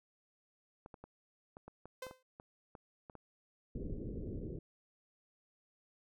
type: clicks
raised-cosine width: 1 ms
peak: -36 dBFS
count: 12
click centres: 0.861 / 0.942 / 1.04 / 1.569 / 1.68 / 1.856 / 2.067 / 2.111 / 2.399 / 2.752 / 3.098 / 3.153 s
type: tone with exponential decay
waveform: sawtooth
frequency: 515 Hz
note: C5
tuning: 28 cents flat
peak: -36 dBFS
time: 2.02-2.23 s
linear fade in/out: 5 ms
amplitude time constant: 45 ms
type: low-pass noise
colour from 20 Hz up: pink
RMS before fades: -42 dBFS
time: 3.75-4.59 s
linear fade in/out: 5 ms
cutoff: 480 Hz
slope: 48 dB/octave
effects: none